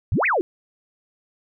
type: exponential two-way sweep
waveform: sine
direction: up then down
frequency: 73.42 to 2600 to 320.8 Hz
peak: -17 dBFS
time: 0.12-0.41 s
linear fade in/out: 0 ms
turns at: 0.26 s
effects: none